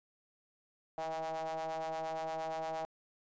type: ring-modulated tone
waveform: square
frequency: 80.7 Hz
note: E2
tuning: 36 cents flat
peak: -34 dBFS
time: 0.98-2.85 s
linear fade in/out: 0 ms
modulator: 722 Hz
effects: resampled to 16000 Hz